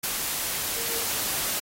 sine tone in noise, 463.4 Hz, A#4, 10 cents flat, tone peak -37 dBFS, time 0.76-1.05 s, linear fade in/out 10 ms, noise white, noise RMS -28 dBFS, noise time 0.03-1.6 s, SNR -12 dB, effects AAC 48 kbps

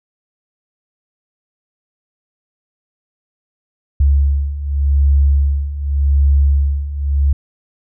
sine beating tone pair, 69.6 / 70.46 Hz, C#2 / C#2, +8 / +29 cents, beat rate 0.86 Hz, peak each -16 / -12 dBFS, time 4-7.33 s, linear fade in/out 5 ms, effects none

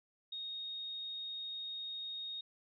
sine tone, 3726 Hz, A#7, 2 cents flat, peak -40 dBFS, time 0.32-2.41 s, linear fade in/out 5 ms, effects none

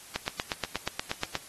click train, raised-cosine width 0.2 ms, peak -11 dBFS, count 11, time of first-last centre 0.16-1.353 s, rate 8.38 Hz, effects white hiss -49 dBFS RMS until 1.48 s + AAC 32 kbps

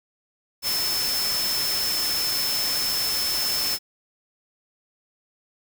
sine tone in noise, 5274 Hz, E8, in tune, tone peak -24 dBFS, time 0.62-3.79 s, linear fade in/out 50 ms, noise white, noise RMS -28 dBFS, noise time 0.62-3.79 s, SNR +1 dB, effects none

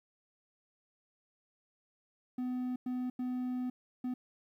triangle tone bursts at uneven times, 251.1 Hz, B3, 29 cents sharp, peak -31 dBFS, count 4, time 2.38-2.76 / 2.86-3.1 / 3.19-3.7 / 4.04-4.14 s, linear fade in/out 5 ms, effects 12-bit

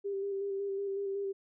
sine tone with vibrato, 395.6 Hz, G4, 16 cents sharp, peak -32 dBFS, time 0.04-1.33 s, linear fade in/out 20 ms, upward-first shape square, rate 5.4 Hz, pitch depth 20 cents each way, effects none

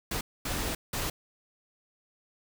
pink noise bursts at uneven times, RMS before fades -32 dBFS, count 3, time 0.11-0.21 / 0.45-0.75 / 0.93-1.1 s, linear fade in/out 5 ms, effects none

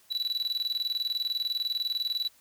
triangle tone with tremolo, 3943 Hz, B7, 4 cents flat, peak -24 dBFS, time 0.1-2.29 s, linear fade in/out 20 ms, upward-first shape square, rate 20 Hz, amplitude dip 75%, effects white hiss -61 dBFS RMS until 2.4 s

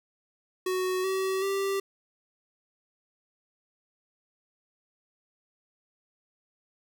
square tone with pitch steps, 370.4 / 381 / 392 Hz, F#4 / G4 / G4, +2 / -49 / 0 cents, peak -27 dBFS, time 0.66-1.8 s, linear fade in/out 5 ms, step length 380 ms, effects 10-bit

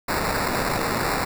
blue noise with sample-and-hold, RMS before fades -24 dBFS, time 0.08-1.25 s, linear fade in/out 10 ms, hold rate 3150 Hz, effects none

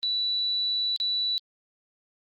sine tone with dropouts, 3951 Hz, B7, in tune, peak -24 dBFS, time 0.03-1.38 s, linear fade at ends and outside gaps 0 ms, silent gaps 0.963-1.001 s, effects Opus 32 kbps

